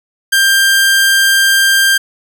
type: tone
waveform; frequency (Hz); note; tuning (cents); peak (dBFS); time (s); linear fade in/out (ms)
sawtooth; 1588; G6; +22; -4; 0.32-1.98; 10
effects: none